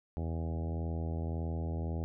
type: harmonic tone with a mistuned harmonic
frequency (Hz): 81.8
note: E2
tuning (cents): -13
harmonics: 1 / 2 / 3 / 4 / 5 / 6 / 7 / 8 / 9 / 10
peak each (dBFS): -34 / -40 / -44 / -46 / -48 / -50 / -51 / -52 / -53 / -54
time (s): 0.17-2.04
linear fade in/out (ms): 0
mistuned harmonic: 1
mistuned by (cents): +21
effects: none